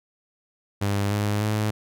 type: tone with pitch steps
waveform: sawtooth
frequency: 100.7 / 103.65 / 106.69 Hz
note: G2 / G#2 / G#2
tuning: +47 / -3 / +47 cents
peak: -18 dBFS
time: 0.81-1.71 s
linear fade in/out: 10 ms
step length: 300 ms
effects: none